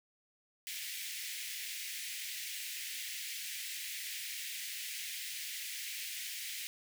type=high-pass noise; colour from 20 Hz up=pink; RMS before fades=-42 dBFS; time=0.67-6.67 s; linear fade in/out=0 ms; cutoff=1900 Hz; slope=48 dB/octave; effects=none